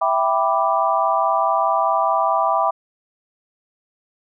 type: chord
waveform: sine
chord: E minor seventh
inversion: none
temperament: equal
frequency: 659.3 / 784 / 987.8 / 1174.7 Hz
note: E5 / G5 / B5 / D6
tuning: 0 / 0 / 0 / 0 cents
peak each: -21 dBFS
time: 0.01-2.71 s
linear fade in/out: 10 ms
effects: none